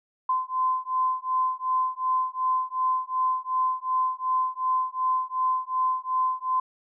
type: beating tone pair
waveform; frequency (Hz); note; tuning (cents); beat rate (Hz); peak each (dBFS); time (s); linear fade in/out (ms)
sine; 1028 / 1030.7; C6 / C6; -31 / -26; 2.7; -26; 0.29-6.6; 5
effects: none